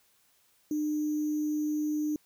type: tone with sample-and-hold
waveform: sine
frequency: 302 Hz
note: D4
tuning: 48 cents sharp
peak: -27 dBFS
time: 0.71-2.16 s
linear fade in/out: 2 ms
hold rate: 6300 Hz
effects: white hiss -67 dBFS RMS until 2.25 s